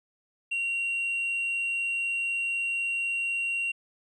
sine tone with tanh clipping, 2752 Hz, F7, 26 cents flat, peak -27 dBFS, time 0.51-3.72 s, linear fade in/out 10 ms, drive 1 dB, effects none

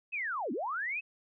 sine linear two-way sweep, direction down then up, 2637 to 209.2 to 2637 Hz, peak -32 dBFS, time 0.12-1.01 s, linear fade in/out 20 ms, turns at 0.52 s, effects none

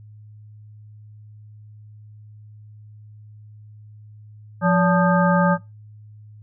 harmonic tone with a mistuned harmonic, 175.7 Hz, F3, 11 cents sharp, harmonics 1 / 3 / 5 / 7 / 9, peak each -16 / -21 / -23 / -24 / -26 dBFS, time 4.61-5.58 s, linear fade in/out 50 ms, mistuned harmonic 3, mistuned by +140 cents, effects noise-tail reverb RT60 0.2 s tail -18 dB re dry + added 106 Hz sine -41 dBFS peak until 6.42 s

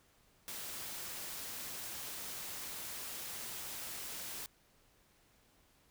white noise, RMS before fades -44 dBFS, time 0.48-4.46 s, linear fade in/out 0 ms, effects pink hiss -69 dBFS RMS until 5.9 s

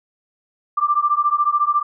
sine beating tone pair, 1174.7 / 1188.7 Hz, D6 / D6, 0 / +21 cents, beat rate 14 Hz, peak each -18 dBFS, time 0.77-1.83 s, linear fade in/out 10 ms, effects none

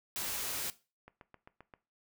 white noise, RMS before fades -37 dBFS, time 0.16-0.7 s, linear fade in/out 0 ms
click train, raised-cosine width 0.5 ms, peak -36 dBFS, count 6, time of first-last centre 1.08-1.738 s, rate 7.6 Hz
effects noise-tail reverb RT60 0.3 s tail -17 dB re dry

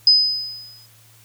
sine tone with exponential decay, 5020 Hz, D#8, 15 cents sharp, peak -7 dBFS, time 0.07-0.86 s, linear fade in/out 2 ms, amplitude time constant 170 ms, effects added 112 Hz sine -52 dBFS peak until 1.24 s + white hiss -52 dBFS RMS until 1.24 s

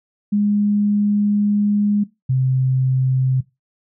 sine tone pair in turn, 206.1 / 130.29 Hz, G#3 / C3, -13 / -7 cents, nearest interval minor sixth, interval 794 cents, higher first, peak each -14 dBFS, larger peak neither, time 0.32-2.04 / 2.29-3.41 s, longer first, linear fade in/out 10 ms, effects noise-tail reverb RT60 0.2 s tail -18 dB re dry

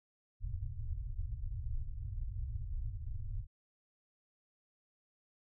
pink low-pass noise, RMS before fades -39 dBFS, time 0.4-3.47 s, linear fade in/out 50 ms, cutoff 120 Hz, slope 96 dB/octave, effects none

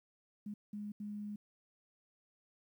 sine tone bursts at uneven times, 207.7 Hz, G#3, in tune, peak -40 dBFS, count 3, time 0.46-0.54 / 0.73-0.92 / 1-1.36 s, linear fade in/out 5 ms, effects 12-bit

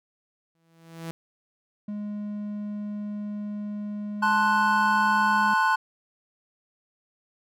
sawtooth tone with exponential growth, 164.81 Hz, E3, in tune, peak -27 dBFS, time 0.55-1.11 s, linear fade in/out 0 ms, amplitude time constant 120 ms
triangle tone, 207.7 Hz, G#3, in tune, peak -28 dBFS, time 1.88-5.54 s, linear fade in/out 5 ms
triangle chord, F# diminished, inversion first, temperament equal, 880 / 1046.5 / 1480 Hz, A5 / C6 / F#6, 0 / 0 / 0 cents, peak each -22 dBFS, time 4.22-5.76 s, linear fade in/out 10 ms
effects none

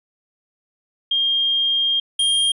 sine / square tone pair in turn, 3216 / 3216 Hz, G7 / G7, +44 / +44 cents, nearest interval unison, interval 0 cents, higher neither, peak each -16 dBFS, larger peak neither, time 1.11-2 / 2.19-2.52 s, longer first, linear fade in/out 5 ms, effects resampled to 32000 Hz

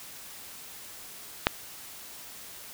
click, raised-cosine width 0.3 ms, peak -3 dBFS, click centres 1.469 s, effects white hiss -45 dBFS RMS until 2.73 s

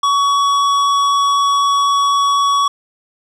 square tone, 1126 Hz, C#6, 27 cents sharp, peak -12 dBFS, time 0.03-2.68 s, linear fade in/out 5 ms, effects low-pass 6000 Hz 12 dB/octave + 9-bit

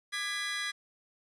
25% pulse chord, G# diminished, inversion second, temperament just, 1196.1 / 1661.2 / 1993.5 Hz, D6 / G#6 / B6, +31 / 0 / +16 cents, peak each -38 / -32 / -32 dBFS, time 0.12-0.72 s, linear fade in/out 20 ms, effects resampled to 22050 Hz + 10-bit

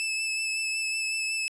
sawtooth tone with vibrato, 2620 Hz, E7, 11 cents flat, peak -24 dBFS, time 0-1.48 s, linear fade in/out 0 ms, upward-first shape sine, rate 5.4 Hz, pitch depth 17 cents each way, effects resampled to 24000 Hz

